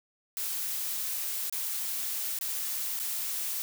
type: noise with dropouts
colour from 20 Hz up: blue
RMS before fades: -33 dBFS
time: 0.37-3.62 s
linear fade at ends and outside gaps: 0 ms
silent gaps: 1.497-1.525 / 2.388-2.411 / 2.992-2.999 s
effects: none